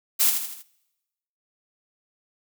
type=noise with echo; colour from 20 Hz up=blue; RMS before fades=-19 dBFS; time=0.19-0.31 s; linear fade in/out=20 ms; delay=80 ms; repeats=4; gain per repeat=-6 dB; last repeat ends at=0.63 s; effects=noise-tail reverb RT60 1.0 s tail -24 dB re dry